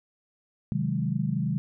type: chord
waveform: sine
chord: Ab dominant seventh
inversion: first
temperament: equal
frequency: 130.81 / 155.56 / 185 / 207.7 Hz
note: C3 / Eb3 / Gb3 / Ab3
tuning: 0 / 0 / 0 / 0 cents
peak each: -30 / -29 / -31 / -31 dBFS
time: 0.72-1.58 s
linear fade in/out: 0 ms
effects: none